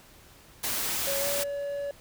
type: noise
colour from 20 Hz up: white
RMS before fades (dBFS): -30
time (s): 0.63-1.44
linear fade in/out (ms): 10
type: tone with pitch glide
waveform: triangle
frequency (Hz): 554.4 to 568.3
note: C#5 to C#5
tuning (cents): 0 to +43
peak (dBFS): -28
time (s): 1.07-1.91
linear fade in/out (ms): 2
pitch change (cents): +43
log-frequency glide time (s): 1.2-1.26
effects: pink hiss -54 dBFS RMS until 2 s